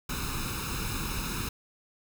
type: noise with comb filter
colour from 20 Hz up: pink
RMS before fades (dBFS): -33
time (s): 0.09-1.49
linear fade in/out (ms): 5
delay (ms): 0.77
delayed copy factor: +0.8
effects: none